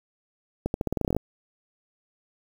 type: accelerating click train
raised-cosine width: 2 ms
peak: -12 dBFS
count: 13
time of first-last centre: 0.66-1.166 s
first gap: 81 ms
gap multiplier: 0.87
effects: 7-bit